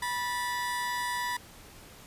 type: tone pair together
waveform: 30% pulse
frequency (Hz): 978.1 / 1760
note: B5 / A6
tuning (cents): -17 / 0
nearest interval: minor seventh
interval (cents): 1017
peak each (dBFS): -28 / -35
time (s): 0.02-1.37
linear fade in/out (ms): 5
effects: pink hiss -51 dBFS RMS until 2.06 s + resampled to 32000 Hz